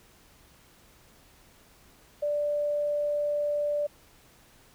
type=tone; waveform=sine; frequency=587.3 Hz; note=D5; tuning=in tune; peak=-25 dBFS; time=2.22-3.87 s; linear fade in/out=10 ms; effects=pink hiss -58 dBFS RMS until 4.74 s